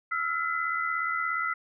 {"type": "tone cluster", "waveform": "sine", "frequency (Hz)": [1316, 1393, 2016], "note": ["E6", "F6", "B6"], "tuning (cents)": [-3, -5, 35], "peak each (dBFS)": -31, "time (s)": [0.11, 1.54], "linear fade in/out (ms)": 10, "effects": []}